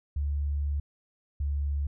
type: tone pair in turn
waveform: sine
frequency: 72 / 71.46 Hz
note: D2 / D2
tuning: -34 / -47 cents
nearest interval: unison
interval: 13 cents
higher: first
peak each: -26 dBFS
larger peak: neither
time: 0.16-0.8 / 1.4-1.87 s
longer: first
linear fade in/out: 5 ms
effects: none